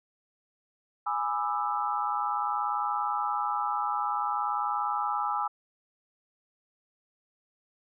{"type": "chord", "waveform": "sine", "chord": "E dominant seventh", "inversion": "first", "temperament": "equal with one note detuned", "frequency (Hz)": [830.6, 987.8, 1198, 1318.5], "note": ["G#5", "B5", "D6", "E6"], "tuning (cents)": [0, 0, 34, 0], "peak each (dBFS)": [-31, -34, -33, -32], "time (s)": [1.06, 5.48], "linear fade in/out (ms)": 10, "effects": []}